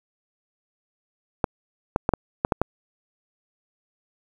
clicks, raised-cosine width 1 ms, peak -5 dBFS, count 7, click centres 1.442 / 1.961 / 2.091 / 2.137 / 2.449 / 2.522 / 2.616 s, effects 7-bit

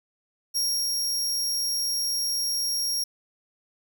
sawtooth tone with ADSR envelope, 5588 Hz, F8, in tune, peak -20 dBFS, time 0.54-3.04 s, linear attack 26 ms, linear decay 310 ms, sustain -2 dB, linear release 6 ms, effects none

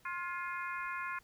harmonic tone with a mistuned harmonic, 353.2 Hz, F4, 20 cents sharp, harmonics 3 / 4 / 5 / 6 / 7, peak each -40 / -42 / -44 / -46 / -47 dBFS, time 0.05-1.19 s, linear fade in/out 5 ms, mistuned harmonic 5, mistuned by -49 cents, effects pink hiss -66 dBFS RMS until 1.23 s

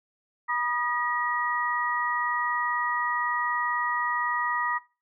sine tone cluster, 970 / 1229 / 1908 Hz, B5 / D#6 / A#6, -31 / -22 / +40 cents, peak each -29 dBFS, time 0.48-4.79 s, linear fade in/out 20 ms, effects noise-tail reverb RT60 0.3 s tail -20 dB re dry

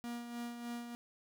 45% pulse tone with tremolo, 238 Hz, A#3, 36 cents sharp, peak -39 dBFS, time 0.04-0.95 s, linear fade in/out 0 ms, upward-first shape sine, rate 3.3 Hz, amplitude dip 50%, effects none

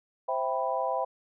sine chord, C major seventh, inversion none, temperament equal, 523.3 / 659.3 / 784 / 987.8 Hz, C5 / E5 / G5 / B5, 0 / 0 / 0 / 0 cents, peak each -32 dBFS, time 0.28-1.05 s, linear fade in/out 10 ms, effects none

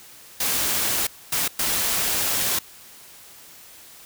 white noise bursts at uneven times, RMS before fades -23 dBFS, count 3, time 0.4-1.07 / 1.32-1.48 / 1.59-2.59 s, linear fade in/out 5 ms, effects white hiss -46 dBFS RMS until 4.05 s

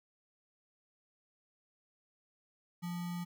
sine tone with sample-and-hold, 174.61 Hz, F3, in tune, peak -36 dBFS, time 2.82-3.25 s, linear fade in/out 20 ms, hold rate 1050 Hz, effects none

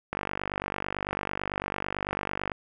click train, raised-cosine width 0.5 ms, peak -14 dBFS, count 118, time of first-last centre 0.13-2.518 s, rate 49 Hz, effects none

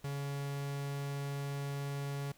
45% pulse tone, 140.7 Hz, C#3, 26 cents sharp, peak -36 dBFS, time 0.04-2.32 s, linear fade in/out 5 ms, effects pink hiss -64 dBFS RMS until 2.37 s

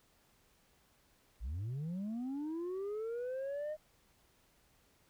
sine linear sweep, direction up, 49 to 622.3 Hz, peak -34 dBFS, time 1.4-3.77 s, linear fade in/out 50 ms, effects tanh soft clip ceiling -36 dBFS + pink hiss -70 dBFS RMS until 5.09 s

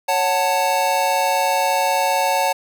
square chord, F# minor, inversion second, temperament just, 555 / 740 / 888 Hz, C#5 / F#5 / A5, +2 / 0 / +16 cents, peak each -23 / -22 / -20 dBFS, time 0.08-2.53 s, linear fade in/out 10 ms, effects none

